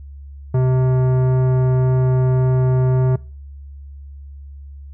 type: tone with tanh clipping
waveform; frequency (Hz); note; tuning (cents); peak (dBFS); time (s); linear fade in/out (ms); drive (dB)
sine; 128.7; C3; -28; -15; 0.54-3.16; 5; 15
effects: noise-tail reverb RT60 0.4 s tail -22 dB re dry + added 70 Hz sine -33 dBFS peak until 4.93 s